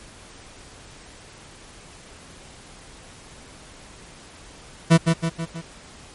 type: tone with echo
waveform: 40% pulse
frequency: 164.81 Hz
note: E3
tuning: in tune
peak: -9 dBFS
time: 4.9-4.98 s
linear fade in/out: 20 ms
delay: 160 ms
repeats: 4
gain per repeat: -5 dB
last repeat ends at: 5.62 s
effects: pink hiss -45 dBFS RMS until 6.14 s + MP3 48 kbps